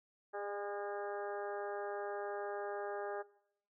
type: harmonic tone with a mistuned harmonic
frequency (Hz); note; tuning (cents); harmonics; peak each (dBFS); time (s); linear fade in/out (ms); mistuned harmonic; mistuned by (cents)
203.6; G#3; -34; 2 / 3 / 4 / 5 / 6 / 7 / 8 / 9; -43 / -45 / -44 / -58 / -50 / -55 / -50 / -62; 0.33-3.23; 20; 3; -18
effects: noise-tail reverb RT60 0.7 s tail -20 dB re dry